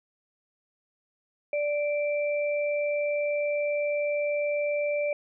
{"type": "tone pair together", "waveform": "sine", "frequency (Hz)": [586.5, 2346], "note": ["D5", "D7"], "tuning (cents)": [-2, -2], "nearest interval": "2 octaves", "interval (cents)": 2400, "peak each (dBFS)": [-25, -34], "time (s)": [1.53, 5.13], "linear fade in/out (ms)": 2, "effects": []}